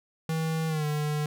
square tone with pitch glide, 160.6 to 149.85 Hz, E3 to D3, -45 to +35 cents, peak -27 dBFS, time 0.29-1.26 s, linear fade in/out 2 ms, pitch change -120 cents, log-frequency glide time 0.68-0.85 s, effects none

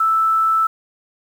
sine tone with quantisation, 1318.5 Hz, E6, in tune, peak -13 dBFS, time 0-0.67 s, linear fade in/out 5 ms, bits 7, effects none

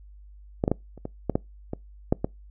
clicks, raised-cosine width 2 ms, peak -9 / -8 / -8 / -30 / -18 / -10 / -8 / -16 / -6 / -11 dBFS, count 10, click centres 0.639 / 0.679 / 0.716 / 0.977 / 1.054 / 1.297 / 1.355 / 1.734 / 2.125 / 2.245 s, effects noise-tail reverb RT60 0.2 s tail -25 dB re dry + added 50 Hz sine -45 dBFS peak until 2.5 s

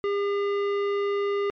sine tone with hard clipping, 403.5 Hz, G#4, 50 cents flat, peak -25 dBFS, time 0.04-1.5 s, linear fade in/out 0 ms, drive 16 dB, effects low-pass 3000 Hz 12 dB/octave + MP3 64 kbps

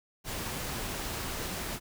pink noise, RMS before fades -36 dBFS, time 0.24-1.8 s, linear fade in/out 50 ms, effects none

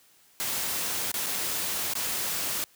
white noise with dropouts, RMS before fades -30 dBFS, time 0.4-2.64 s, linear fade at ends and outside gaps 0 ms, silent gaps 1.116-1.141 / 1.261-1.266 / 1.936-1.953 s, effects white hiss -60 dBFS RMS until 2.75 s + high-pass 80 Hz 12 dB/octave

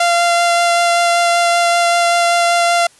sawtooth tone with vibrato, 690 Hz, F5, 21 cents flat, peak -7 dBFS, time 0-2.87 s, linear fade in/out 5 ms, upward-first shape sine, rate 5.2 Hz, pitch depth 8 cents each way, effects white hiss -48 dBFS RMS until 2.99 s + resampled to 24000 Hz

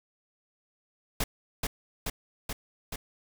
pink noise with echo, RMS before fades -28 dBFS, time 1.2-1.24 s, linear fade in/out 5 ms, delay 430 ms, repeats 4, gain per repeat -2 dB, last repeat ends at 2.96 s, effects none

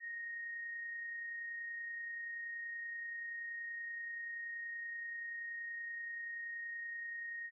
sine tone with amplitude modulation, 1864.7 Hz, A#6, in tune, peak -40 dBFS, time 0-7.51 s, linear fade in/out 50 ms, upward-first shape sine, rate 30.5 Hz, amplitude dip 25%, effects none

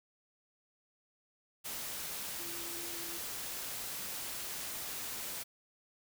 sine tone in noise, 340 Hz, F4, 46 cents flat, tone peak -49 dBFS, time 2.38-3.19 s, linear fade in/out 20 ms, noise white, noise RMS -41 dBFS, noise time 1.64-5.44 s, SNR -11 dB, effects none

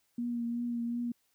sine tone with vibrato, 237.3 Hz, A#3, 31 cents sharp, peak -31 dBFS, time 0.18-1.12 s, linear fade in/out 5 ms, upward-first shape triangle, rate 2.7 Hz, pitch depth 27 cents each way, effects white hiss -74 dBFS RMS until 1.34 s

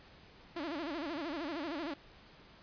sawtooth tone with vibrato, 311.1 Hz, D#4, in tune, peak -33 dBFS, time 0.56-1.94 s, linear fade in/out 5 ms, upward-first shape sine, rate 13 Hz, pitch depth 200 cents each way, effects pink hiss -58 dBFS RMS until 2.62 s + resampled to 11025 Hz

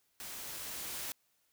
white noise with level ramp, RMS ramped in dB -45 to -40 dBFS, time 0.2-1.12 s, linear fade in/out 0 ms, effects white hiss -75 dBFS RMS until 1.52 s

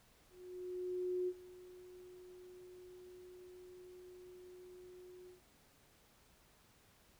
sine tone with ADSR envelope, 363.2 Hz, F#4, 32 cents flat, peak -34 dBFS, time 0.29-5.41 s, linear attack 990 ms, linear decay 51 ms, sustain -19 dB, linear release 120 ms, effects pink hiss -68 dBFS RMS until 7.19 s

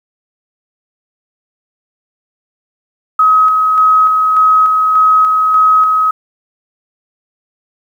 sine tone with tremolo, 1271 Hz, D#6, 36 cents sharp, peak -5 dBFS, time 3.19-6.11 s, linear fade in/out 5 ms, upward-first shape square, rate 1.7 Hz, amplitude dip 30%, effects 7-bit

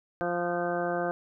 harmonic tone with a mistuned harmonic, 174.61 Hz, F3, in tune, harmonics 1 / 2 / 3 / 4 / 5 / 6 / 7 / 8 / 9, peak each -37 / -33 / -32 / -32 / -42 / -45 / -39 / -46 / -37 dBFS, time 0.21-1.11 s, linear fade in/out 0 ms, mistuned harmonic 9, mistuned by -33 cents, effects none

